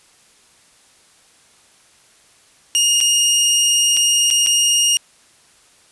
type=tone with dropouts; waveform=20% pulse; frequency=2846 Hz; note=F7; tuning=32 cents sharp; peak=-8 dBFS; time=2.75-4.97 s; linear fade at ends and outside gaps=0 ms; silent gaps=3.004-3.011 / 3.967-3.971 / 4.303-4.31 / 4.463-4.47 s; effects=white hiss -52 dBFS RMS until 5.91 s + resampled to 24000 Hz